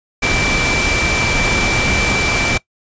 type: tone in noise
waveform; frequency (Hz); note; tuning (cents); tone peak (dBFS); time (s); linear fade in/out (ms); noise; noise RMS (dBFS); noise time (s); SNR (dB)
sine; 2336; D7; -10; -18; 0.22-2.58; 10; pink; -17; 0.22-2.58; -4
effects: noise-tail reverb RT60 0.1 s tail -20 dB re dry + resampled to 16000 Hz